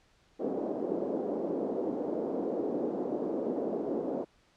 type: band-pass noise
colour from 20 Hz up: white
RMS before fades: -33 dBFS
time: 0.39-4.25 s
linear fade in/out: 20 ms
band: 240 to 510 Hz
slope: 24 dB/octave
effects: pink hiss -66 dBFS RMS until 4.56 s + low-pass 6000 Hz 12 dB/octave